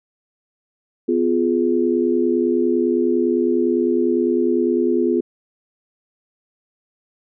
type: chord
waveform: sine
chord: F diminished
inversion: second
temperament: just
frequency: 251.4 / 349.2 / 419.1 Hz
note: Cb4 / F4 / Ab4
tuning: +31 / 0 / +16 cents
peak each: -20 / -18 / -21 dBFS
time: 1.08-5.21 s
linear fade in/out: 10 ms
effects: none